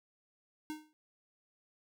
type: tone with exponential decay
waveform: square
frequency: 307.5 Hz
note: D#4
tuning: 20 cents flat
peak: -36 dBFS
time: 0.7-0.93 s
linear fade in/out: 0 ms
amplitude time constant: 50 ms
effects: none